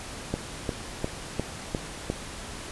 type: click train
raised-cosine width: 2 ms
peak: -13 dBFS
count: 6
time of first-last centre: 0.34-2.101 s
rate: 2.84 Hz
effects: pink hiss -39 dBFS RMS until 2.71 s + resampled to 24000 Hz